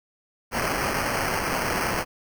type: noise with sample-and-hold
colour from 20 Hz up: blue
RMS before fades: -26 dBFS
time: 0.51-2.05 s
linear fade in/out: 50 ms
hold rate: 3675 Hz
effects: none